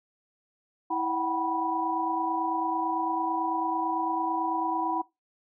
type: tone cluster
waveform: sine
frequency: 327 / 741 / 770 / 980 Hz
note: E4 / F#5 / G5 / B5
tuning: -14 / +2 / -31 / -14 cents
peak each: -32 / -34 / -33 / -29 dBFS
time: 0.9-5.02 s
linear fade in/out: 10 ms
effects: noise-tail reverb RT60 0.2 s tail -20 dB re dry